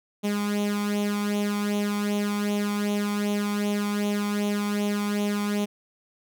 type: tone with flanger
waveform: sawtooth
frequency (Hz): 205.8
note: G#3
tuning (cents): -16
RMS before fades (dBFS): -26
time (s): 0.23-5.66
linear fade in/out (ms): 20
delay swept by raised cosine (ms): 0.3 to 0.9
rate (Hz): 2.6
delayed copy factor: +0.7
effects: none